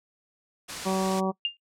white noise, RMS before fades -34 dBFS, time 0.68-1.21 s, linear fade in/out 20 ms
harmonic tone, 190 Hz, F#3, 46 cents sharp, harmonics 1 / 2 / 3 / 4 / 5 / 6, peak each -27 / -30 / -32 / -33 / -34 / -35 dBFS, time 0.85-1.32 s, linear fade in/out 20 ms
sine tone with exponential decay, 2807 Hz, F7, 8 cents sharp, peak -20 dBFS, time 1.45-1.57 s, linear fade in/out 1 ms, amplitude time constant 24 ms
effects noise-tail reverb RT60 0.1 s tail -22 dB re dry + low-pass 8000 Hz 12 dB/octave

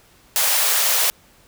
white high-pass noise, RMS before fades -18 dBFS, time 0.36-1.1 s, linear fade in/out 0 ms, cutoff 470 Hz, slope 48 dB/octave, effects pink hiss -53 dBFS RMS until 1.47 s

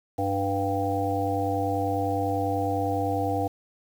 harmonic tone with a mistuned harmonic, 98.4 Hz, G2, 7 cents sharp, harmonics 1 / 3 / 5 / 7 / 8, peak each -30 / -30 / -30 / -30 / -30 dBFS, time 0.18-3.48 s, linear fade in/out 10 ms, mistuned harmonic 7, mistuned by +21 cents, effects 8-bit

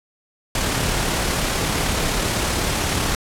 pink noise with amplitude modulation, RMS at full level -20 dBFS, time 0.55-3.15 s, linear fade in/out 2 ms, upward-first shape sine, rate 35.9 Hz, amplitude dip 25%, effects low-pass 11000 Hz 12 dB/octave

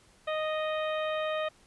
harmonic tone, 621 Hz, D#5, 3 cents flat, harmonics 1 / 2 / 3 / 4 / 5 / 6, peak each -30 / -36 / -40 / -42 / -44 / -46 dBFS, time 0.27-1.49 s, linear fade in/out 10 ms, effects pink hiss -61 dBFS RMS until 1.66 s + resampled to 24000 Hz

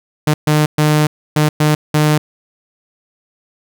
sawtooth tone bursts at uneven times, 151.6 Hz, D#3, 45 cents flat, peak -6 dBFS, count 6, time 0.27-0.34 / 0.47-0.66 / 0.78-1.07 / 1.36-1.49 / 1.6-1.75 / 1.94-2.18 s, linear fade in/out 5 ms, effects none

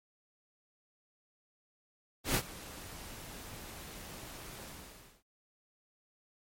pink noise with ADSR envelope, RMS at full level -28 dBFS, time 2.24-5.23 s, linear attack 110 ms, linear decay 68 ms, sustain -19 dB, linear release 580 ms, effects MP3 64 kbps

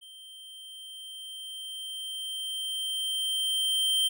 square tone with level ramp, 3136 Hz, G7, in tune, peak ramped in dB -47 to -23 dBFS, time 0.01-4.09 s, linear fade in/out 20 ms, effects none

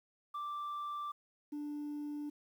sine tone pair in turn, 1174.7 / 294.4 Hz, D6 / D4, 0 / +4 cents, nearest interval 2 octaves, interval 2396 cents, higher first, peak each -35 / -36 dBFS, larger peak first, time 0.34-1.12 / 1.52-2.3 s, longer neither, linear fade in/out 10 ms, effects tanh soft clip ceiling -37 dBFS + 11-bit

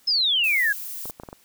sine exponential sweep, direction down, 5274 to 1600 Hz, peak -18 dBFS, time 0.07-0.73 s, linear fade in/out 10 ms
violet noise, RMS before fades -34 dBFS, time 0.44-1.11 s, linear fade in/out 0 ms
clicks, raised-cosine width 1 ms, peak -23 dBFS, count 6, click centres 1.056 / 1.098 / 1.199 / 1.235 / 1.288 / 1.329 s
effects white hiss -58 dBFS RMS until 1.44 s

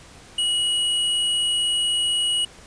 square tone, 2911 Hz, F#7, 29 cents flat, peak -20 dBFS, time 0.38-2.45 s, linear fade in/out 5 ms, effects pink hiss -46 dBFS RMS until 2.66 s + resampled to 22050 Hz

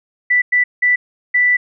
sine tone bursts at uneven times, 1975.5 Hz, B6, in tune, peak -10 dBFS, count 4, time 0.3-0.42 / 0.52-0.64 / 0.82-0.96 / 1.34-1.57 s, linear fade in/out 10 ms, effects none

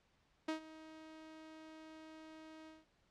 sawtooth tone with ADSR envelope, 315.7 Hz, D#4, 25 cents sharp, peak -31 dBFS, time 0.48-2.86 s, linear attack 7 ms, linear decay 110 ms, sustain -18 dB, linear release 190 ms, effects pink hiss -75 dBFS RMS until 3.1 s + low-pass 5000 Hz 12 dB/octave

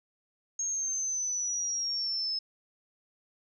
sine linear sweep, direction down, 6540 to 5180 Hz, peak -29 dBFS, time 0.59-2.39 s, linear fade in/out 5 ms, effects none

